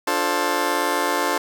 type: chord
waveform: 15% pulse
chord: D minor seventh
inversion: none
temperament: just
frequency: 293.7 / 352.4 / 440.5 / 528.6 Hz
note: D4 / F4 / A4 / C5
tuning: 0 / +16 / +2 / +18 cents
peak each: -20 dBFS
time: 0.07-1.38 s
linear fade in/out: 5 ms
effects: none